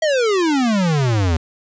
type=exponential sweep; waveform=square; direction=down; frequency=653 to 77.78 Hz; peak=-15 dBFS; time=0.02-1.37 s; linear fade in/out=5 ms; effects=resampled to 16000 Hz + 8-bit